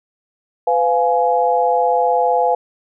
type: chord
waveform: sine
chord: F diminished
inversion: second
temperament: just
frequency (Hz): 502.9 / 698.5 / 838.1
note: Cb5 / F5 / Ab5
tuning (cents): +31 / 0 / +16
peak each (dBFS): -17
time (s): 0.67-2.55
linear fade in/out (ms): 5
effects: none